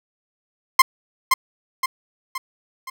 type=tone with echo; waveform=30% pulse; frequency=1050 Hz; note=C6; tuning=6 cents sharp; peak=-4 dBFS; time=0.79-0.82 s; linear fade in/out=5 ms; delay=520 ms; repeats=4; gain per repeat=-6 dB; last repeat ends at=2.9 s; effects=none